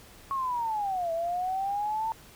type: linear two-way sweep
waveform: sine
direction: down then up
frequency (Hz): 1104 to 654 to 904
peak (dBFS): -27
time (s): 0.31-2.12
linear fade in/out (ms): 0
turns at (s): 1.12
effects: pink hiss -52 dBFS RMS until 2.35 s

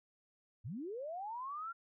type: linear sweep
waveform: sine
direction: up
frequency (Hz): 86.6 to 1396.9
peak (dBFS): -40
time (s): 0.64-1.73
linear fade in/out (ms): 20
effects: none

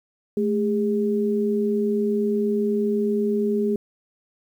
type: tone pair together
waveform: sine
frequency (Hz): 216.3 / 408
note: A3 / G#4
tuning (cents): -29 / -31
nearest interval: major seventh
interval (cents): 1098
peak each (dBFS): -22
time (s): 0.37-3.76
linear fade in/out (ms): 2
effects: 9-bit

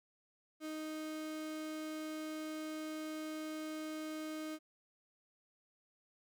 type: tone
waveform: 35% pulse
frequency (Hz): 311.1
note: D#4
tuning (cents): 0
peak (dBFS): -39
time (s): 0.6-4.59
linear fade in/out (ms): 50
effects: none

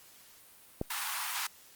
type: click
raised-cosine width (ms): 2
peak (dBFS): -18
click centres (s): 0.814
type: high-pass noise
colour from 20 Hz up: pink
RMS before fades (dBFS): -35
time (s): 0.9-1.47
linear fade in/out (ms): 5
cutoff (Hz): 850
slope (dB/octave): 48
effects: white hiss -57 dBFS RMS until 1.75 s + Opus 48 kbps

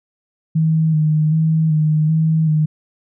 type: tone with vibrato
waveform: sine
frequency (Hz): 156.8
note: D#3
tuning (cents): +14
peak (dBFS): -12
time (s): 0.55-2.66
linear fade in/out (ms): 10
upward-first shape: square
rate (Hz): 1.3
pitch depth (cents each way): 29
effects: none

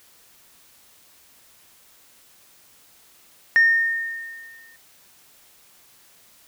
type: tone with exponential decay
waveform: sine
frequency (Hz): 1830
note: A#6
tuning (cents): -32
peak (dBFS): -9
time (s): 3.56-4.76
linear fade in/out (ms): 0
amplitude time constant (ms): 260
effects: tanh soft clip ceiling -9 dBFS + white hiss -54 dBFS RMS until 6.47 s

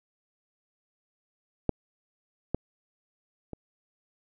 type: clicks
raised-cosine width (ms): 2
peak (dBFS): -10 / -13 / -24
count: 3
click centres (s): 1.693 / 2.546 / 3.533
effects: none

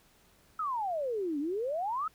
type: exponential two-way sweep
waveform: sine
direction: down then up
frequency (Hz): 1329 to 277.1 to 1329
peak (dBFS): -30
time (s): 0.59-2.08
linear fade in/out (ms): 5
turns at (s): 1.39
effects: pink hiss -64 dBFS RMS until 2.14 s

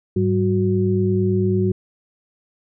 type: tone cluster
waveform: sine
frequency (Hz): 102.7 / 191.6 / 367.5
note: G#2 / G3 / F#4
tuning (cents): -19 / -39 / -12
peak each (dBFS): -20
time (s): 0.16-1.72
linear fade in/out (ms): 5
effects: none

